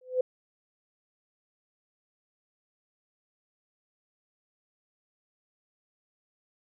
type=tone with exponential growth; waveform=sine; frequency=508 Hz; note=B4; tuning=49 cents sharp; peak=-19 dBFS; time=0.01-0.21 s; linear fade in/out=5 ms; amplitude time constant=42 ms; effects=none